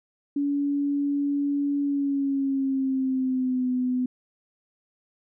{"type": "tone with pitch glide", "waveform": "sine", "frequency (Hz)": [284.5, 252], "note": ["C#4", "B3"], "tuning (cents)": [45, 35], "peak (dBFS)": -22, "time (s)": [0.36, 4.06], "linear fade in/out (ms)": 5, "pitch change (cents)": -210, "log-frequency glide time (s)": [1.82, 3.7], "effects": []}